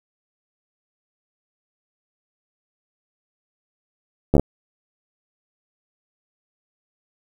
slowing click train, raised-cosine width 2 ms, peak -3 dBFS, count 5, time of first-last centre 4.34-4.396 s, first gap 13 ms, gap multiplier 1.05, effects 7-bit

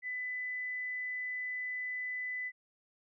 sine tone, 2000 Hz, B6, 21 cents sharp, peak -35 dBFS, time 0.02-2.52 s, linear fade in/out 50 ms, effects none

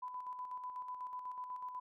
sine tone with tremolo, 1000 Hz, B5, 21 cents sharp, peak -40 dBFS, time 0.02-1.8 s, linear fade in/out 10 ms, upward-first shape square, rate 8.1 Hz, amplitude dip 45%, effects none

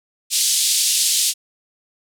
white band-pass noise, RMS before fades -18 dBFS, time 0.3-1.34 s, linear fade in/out 50 ms, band 3200 to 10000 Hz, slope 24 dB/octave, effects none

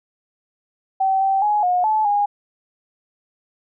sine tone with pitch steps, 769 / 776 / 837 / 720 / 865 / 819 Hz, G5 / G5 / G#5 / F#5 / A5 / G#5, -33 / -18 / +13 / -47 / -30 / -24 cents, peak -15 dBFS, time 1-2.26 s, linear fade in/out 10 ms, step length 210 ms, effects none

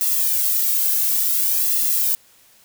violet noise with flanger, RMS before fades -19 dBFS, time 0.01-2.15 s, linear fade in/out 0 ms, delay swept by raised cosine 1.3 to 2.09 ms, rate 0.56 Hz, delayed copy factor -0.8, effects white hiss -53 dBFS RMS until 2.64 s

